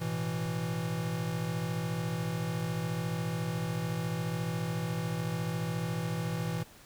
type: chord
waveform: square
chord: A suspended second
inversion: none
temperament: equal with one note detuned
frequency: 110 / 124.04 / 164.81 Hz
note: A2 / B2 / E3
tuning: 0 / +8 / 0 cents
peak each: -39 / -38 / -34 dBFS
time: 0-6.64 s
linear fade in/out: 20 ms
effects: pink hiss -55 dBFS RMS until 6.85 s